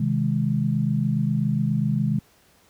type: chord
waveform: sine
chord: Ab major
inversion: first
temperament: equal with one note detuned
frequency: 130.81 / 158.19 / 207.7 Hz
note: C3 / Eb3 / Ab3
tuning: 0 / +29 / 0 cents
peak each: -24 dBFS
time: 0-2.19 s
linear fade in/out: 5 ms
effects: pink hiss -58 dBFS RMS until 2.69 s + high-pass 60 Hz 12 dB/octave